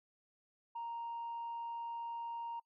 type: tone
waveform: sine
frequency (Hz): 932.3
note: A#5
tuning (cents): 0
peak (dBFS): -38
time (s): 0.75-2.6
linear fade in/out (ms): 10
effects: noise-tail reverb RT60 0.1 s tail -26 dB re dry + tanh soft clip ceiling -37 dBFS